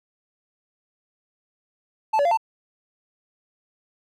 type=tone with pitch steps; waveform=triangle; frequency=875 / 571 / 690 / 894 Hz; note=A5 / D5 / F5 / A5; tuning=-10 / -49 / -21 / +27 cents; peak=-15 dBFS; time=2.13-2.374 s; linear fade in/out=10 ms; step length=61 ms; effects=none